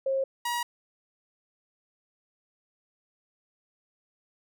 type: tone pair in turn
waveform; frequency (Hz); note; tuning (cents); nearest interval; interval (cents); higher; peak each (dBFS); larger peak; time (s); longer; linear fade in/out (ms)
sine / sawtooth; 537 / 956.8; C5 / A#5; +45 / +45; minor seventh; 1000; second; -24; neither; 0.06-0.24 / 0.45-0.63; neither; 5
effects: none